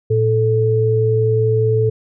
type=tone pair together; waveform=sine; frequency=113.93 / 437.4 Hz; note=A#2 / A4; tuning=-39 / -10 cents; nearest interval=octave + major seventh; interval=2329 cents; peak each=-15 dBFS; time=0.1-1.9 s; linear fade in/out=10 ms; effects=none